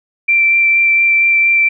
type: tone with vibrato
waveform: sine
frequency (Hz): 2349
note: D7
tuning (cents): 0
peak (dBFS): -8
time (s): 0.28-1.69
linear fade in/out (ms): 10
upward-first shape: sine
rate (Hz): 4.3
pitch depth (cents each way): 9
effects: none